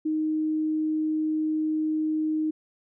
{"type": "tone", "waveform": "sine", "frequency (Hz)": 311.1, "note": "D#4", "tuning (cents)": 0, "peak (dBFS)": -23, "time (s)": [0.05, 2.51], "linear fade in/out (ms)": 10, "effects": []}